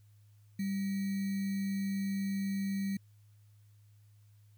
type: tone with sample-and-hold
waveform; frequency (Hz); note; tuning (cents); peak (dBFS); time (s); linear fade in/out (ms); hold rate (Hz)
sine; 196; G3; 0; -31; 0.59-2.97; 5; 2100
effects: added 104 Hz sine -58 dBFS peak until 4.57 s + white hiss -75 dBFS RMS until 4.57 s